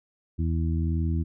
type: harmonic tone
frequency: 81.7 Hz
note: E2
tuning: 15 cents flat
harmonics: 1 / 2 / 3 / 4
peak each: -24 / -30 / -34 / -36 dBFS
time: 0.38-1.24 s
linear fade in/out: 20 ms
effects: none